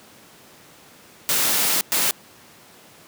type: noise bursts at uneven times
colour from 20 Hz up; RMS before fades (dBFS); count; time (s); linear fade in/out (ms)
white; -20; 2; 1.29-1.81 / 1.92-2.11; 0
effects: pink hiss -48 dBFS RMS until 3.07 s + high-pass 150 Hz 12 dB/octave